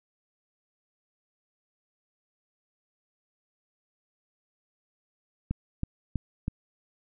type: click train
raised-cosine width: 5 ms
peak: -16 dBFS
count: 4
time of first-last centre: 5.51-6.481 s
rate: 3.09 Hz
effects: none